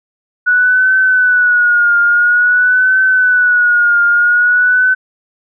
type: tone with vibrato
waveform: sine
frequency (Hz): 1468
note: F#6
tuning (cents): -14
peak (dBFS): -7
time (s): 0.46-4.95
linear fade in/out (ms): 20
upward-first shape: triangle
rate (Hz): 0.49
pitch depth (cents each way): 74
effects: none